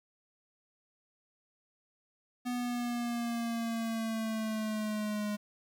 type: exponential sweep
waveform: square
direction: down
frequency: 246.9 to 207.7 Hz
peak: -33 dBFS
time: 2.45-5.37 s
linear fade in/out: 20 ms
effects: 10-bit